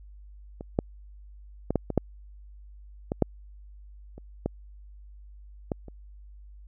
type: clicks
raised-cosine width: 2 ms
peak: -24 / -9 / -13 / -9 / -16 / -7 / -14 / -7 / -30 / -13 / -14 / -30 dBFS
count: 12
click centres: 0.609 / 0.789 / 1.706 / 1.757 / 1.903 / 1.977 / 3.119 / 3.223 / 4.18 / 4.46 / 5.718 / 5.883 s
effects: added 50 Hz sine -45 dBFS peak until 6.67 s